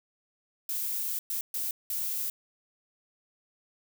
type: noise bursts at uneven times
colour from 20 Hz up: violet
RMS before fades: -32 dBFS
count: 4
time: 0.69-1.19 / 1.3-1.41 / 1.54-1.71 / 1.9-2.3 s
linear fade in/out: 2 ms
effects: none